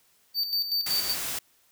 square tone with tremolo, 4596 Hz, D8, 38 cents flat, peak -24 dBFS, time 0.34-1.16 s, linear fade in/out 50 ms, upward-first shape square, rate 5.3 Hz, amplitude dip 60%
white noise, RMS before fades -32 dBFS, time 0.86-1.39 s, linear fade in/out 5 ms
effects white hiss -64 dBFS RMS until 1.71 s

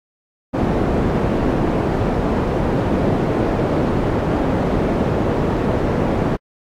white low-pass noise, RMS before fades -18 dBFS, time 0.53-6.37 s, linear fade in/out 20 ms, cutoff 460 Hz, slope 12 dB/octave, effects AAC 64 kbps

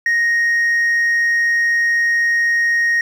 triangle tone with hard clipping, 1868 Hz, A#6, 3 cents sharp, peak -12 dBFS, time 0.06-3.01 s, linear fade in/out 2 ms, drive 1 dB, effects none

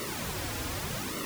pink noise with flanger, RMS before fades -35 dBFS, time 0-1.25 s, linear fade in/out 0 ms, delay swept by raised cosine 1.2 to 5.4 ms, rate 0.85 Hz, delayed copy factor -0.9, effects none

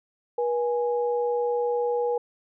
sine tone pair together, 482.3 / 830.6 Hz, B4 / G#5, -41 / 0 cents, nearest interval major sixth, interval 941 cents, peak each -23 / -30 dBFS, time 0.38-2.18 s, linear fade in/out 5 ms, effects none

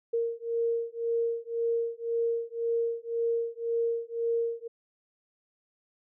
sine beating tone pair, 463 / 464.9 Hz, A#4 / A#4, -12 / -5 cents, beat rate 1.9 Hz, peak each -30 dBFS, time 0.13-4.68 s, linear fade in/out 10 ms, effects none

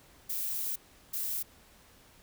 violet noise bursts at uneven times, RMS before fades -34 dBFS, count 2, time 0.29-0.76 / 1.13-1.43 s, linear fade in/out 10 ms, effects pink hiss -59 dBFS RMS until 2.22 s

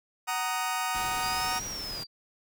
sawtooth chord, D# minor, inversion first, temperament just, 746.7 / 933.4 / 1244.5 Hz, F#5 / A#5 / D#6, +16 / +2 / 0 cents, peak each -29 dBFS, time 0.27-1.6 s, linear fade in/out 20 ms
pink noise, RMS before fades -41 dBFS, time 0.94-2.04 s, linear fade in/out 10 ms
sine linear two-way sweep, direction up then down, 4636 to 5790 to 4636 Hz, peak -35 dBFS, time 1.2-2.07 s, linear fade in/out 50 ms, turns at 1.65 s
effects none

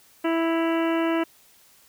harmonic tone with a mistuned harmonic, 329.6 Hz, E4, in tune, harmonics 1 / 2 / 3 / 4 / 5 / 6 / 7 / 8 / 9, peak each -22 / -28 / -32 / -34 / -36 / -38 / -39 / -40 / -41 dBFS, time 0.24-1.24 s, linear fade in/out 10 ms, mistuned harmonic 8, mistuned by +49 cents, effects white hiss -56 dBFS RMS until 1.88 s

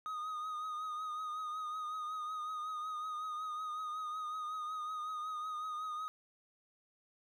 triangle tone with vibrato, 1244.5 Hz, D#6, in tune, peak -36 dBFS, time 0.06-6.08 s, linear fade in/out 0 ms, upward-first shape triangle, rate 5.4 Hz, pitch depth 45 cents each way, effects none

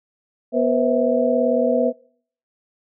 sine tone cluster, 244.5 / 484 / 522 / 655 Hz, B3 / B4 / C5 / E5, -17 / -35 / -4 / -11 cents, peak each -21 dBFS, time 0.52-1.93 s, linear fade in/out 50 ms, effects noise-tail reverb RT60 0.6 s tail -26 dB re dry

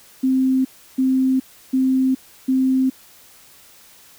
sine tone bursts, 261.6 Hz, C4, in tune, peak -14 dBFS, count 4, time 0.23-2.9 s, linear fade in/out 10 ms, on 420 ms, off 330 ms, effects white hiss -48 dBFS RMS until 4.18 s

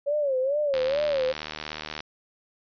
sine tone with vibrato, 554.4 Hz, C#5, in tune, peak -22 dBFS, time 0.06-1.33 s, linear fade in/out 20 ms, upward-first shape sine, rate 2.3 Hz, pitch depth 140 cents each way
click train, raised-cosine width 0.2 ms, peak -15 dBFS, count 98, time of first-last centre 0.74-2.005 s, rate 76.7 Hz
effects resampled to 11025 Hz

